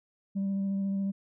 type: tone with vibrato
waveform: sine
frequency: 196 Hz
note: G3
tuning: in tune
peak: -25 dBFS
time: 0.35-1.12 s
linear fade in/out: 20 ms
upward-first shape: square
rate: 14 Hz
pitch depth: 10 cents each way
effects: tanh soft clip ceiling -26 dBFS